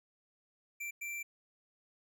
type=tone bursts at uneven times; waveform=square; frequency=2349 Hz; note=D7; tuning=in tune; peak=-39 dBFS; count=2; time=0.8-0.91 / 1.01-1.23 s; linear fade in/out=10 ms; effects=none